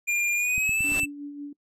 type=tone with pitch glide; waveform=square; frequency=2404 to 2652 Hz; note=D7 to E7; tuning=+40 to +10 cents; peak=-23 dBFS; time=0.07-1.06 s; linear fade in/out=20 ms; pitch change=+170 cents; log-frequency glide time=0.35-0.82 s
type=noise with exponential growth; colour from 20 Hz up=pink; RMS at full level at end=-32 dBFS; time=0.57-1 s; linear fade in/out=0 ms; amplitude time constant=92 ms
type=click train; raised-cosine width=5 ms; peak=-25 dBFS; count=5; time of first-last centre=0.58-1.034 s; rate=8.82 Hz
type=tone with tremolo; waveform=sine; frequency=288.2 Hz; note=D4; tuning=33 cents flat; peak=-32 dBFS; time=0.84-1.53 s; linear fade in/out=5 ms; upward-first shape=sine; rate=5.5 Hz; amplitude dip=45%
effects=noise-tail reverb RT60 0.1 s tail -23 dB re dry + low-pass 12000 Hz 12 dB/octave